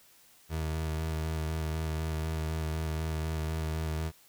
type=tone with vibrato; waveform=30% pulse; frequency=79.2 Hz; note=D#2; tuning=31 cents sharp; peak=-28 dBFS; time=0.49-4.12 s; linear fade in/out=50 ms; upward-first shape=square; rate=4 Hz; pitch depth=18 cents each way; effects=white hiss -60 dBFS RMS until 4.28 s